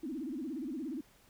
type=tone with vibrato; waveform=sine; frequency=283.7 Hz; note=C#4; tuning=40 cents sharp; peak=-36 dBFS; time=0.03-1.01 s; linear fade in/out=5 ms; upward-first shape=sine; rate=17 Hz; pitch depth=280 cents each way; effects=pink hiss -64 dBFS RMS until 1.29 s